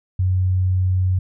sine tone, 92.5 Hz, F#2, in tune, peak -15 dBFS, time 0.19-1.19 s, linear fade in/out 5 ms, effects none

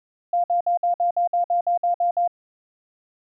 sine tone bursts, 698.5 Hz, F5, in tune, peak -17 dBFS, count 12, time 0.33-2.277 s, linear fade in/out 5 ms, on 110 ms, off 57 ms, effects none

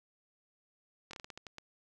slowing click train, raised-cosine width 0.2 ms, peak -28 dBFS, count 9, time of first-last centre 1.11-1.584 s, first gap 23 ms, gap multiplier 1.26, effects none

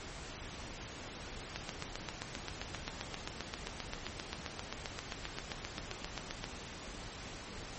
click train, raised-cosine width 0.2 ms, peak -20 dBFS, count 38, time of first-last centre 1.56-6.441 s, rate 7.58 Hz, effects pink hiss -46 dBFS RMS until 7.78 s + MP3 32 kbps

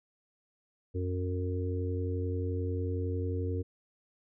harmonic tone, 91.2 Hz, F#2, 24 cents flat, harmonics 1 / 3 / 4 / 5, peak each -31 / -39 / -41 / -38 dBFS, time 0.94-3.63 s, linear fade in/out 20 ms, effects none

